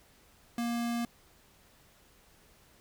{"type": "tone", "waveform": "square", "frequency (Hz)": 235.8, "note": "A#3", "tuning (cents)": 20, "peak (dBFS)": -31, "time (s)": [0.58, 1.05], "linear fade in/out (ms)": 2, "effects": ["pink hiss -62 dBFS RMS until 2.8 s"]}